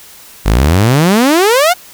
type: exponential sweep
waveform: sawtooth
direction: up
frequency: 47.48 to 750 Hz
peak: -3 dBFS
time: 0.45-1.74 s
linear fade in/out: 20 ms
effects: white hiss -37 dBFS RMS until 1.93 s